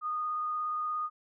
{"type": "tone with vibrato", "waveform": "sine", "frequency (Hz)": 1232, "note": "D#6", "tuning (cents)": -17, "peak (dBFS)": -30, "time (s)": [0.01, 1.1], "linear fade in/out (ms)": 50, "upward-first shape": "triangle", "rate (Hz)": 17, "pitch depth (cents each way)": 12, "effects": []}